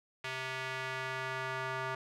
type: tone with band-pass filter sweep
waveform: square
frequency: 130.81 Hz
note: C3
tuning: in tune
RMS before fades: -38 dBFS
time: 0.24-1.95 s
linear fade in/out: 5 ms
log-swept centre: 2300 to 1300 Hz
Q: 1.3
effects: none